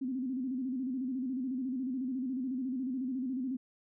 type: tone with vibrato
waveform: sine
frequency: 257.5 Hz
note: C4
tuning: 28 cents flat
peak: -32 dBFS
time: 0.01-3.57 s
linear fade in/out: 10 ms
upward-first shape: square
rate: 14 Hz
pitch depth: 75 cents each way
effects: none